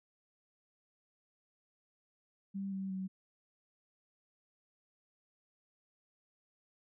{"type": "tone with pitch steps", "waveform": "sine", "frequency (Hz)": [196, 192.52, 189.1], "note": ["G3", "G3", "F#3"], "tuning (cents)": [0, -31, 38], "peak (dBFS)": -36, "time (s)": [2.54, 3.08], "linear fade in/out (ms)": 20, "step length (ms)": 180, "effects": []}